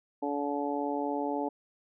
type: harmonic tone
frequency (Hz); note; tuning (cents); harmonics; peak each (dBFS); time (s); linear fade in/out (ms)
143.6; D3; -39; 2 / 3 / 4 / 5 / 6; -33 / -36 / -37 / -38 / -35; 0.22-1.49; 10
effects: none